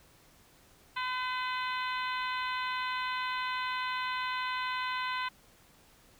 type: harmonic tone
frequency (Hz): 507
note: B4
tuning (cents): +45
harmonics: 2 / 3 / 4 / 5 / 6 / 7 / 8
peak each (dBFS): -34 / -38 / -40 / -42 / -44 / -45 / -46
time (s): 0.96-5.29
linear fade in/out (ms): 10
effects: pink hiss -61 dBFS RMS until 6.19 s